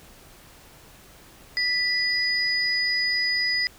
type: tone pair together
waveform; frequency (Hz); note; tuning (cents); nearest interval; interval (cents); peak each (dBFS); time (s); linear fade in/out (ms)
sine; 1975.5 / 4952; B6 / D#8; 0 / -9; octave + major third; 1591; -24; 1.57-3.67; 0
effects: pink hiss -50 dBFS RMS until 3.78 s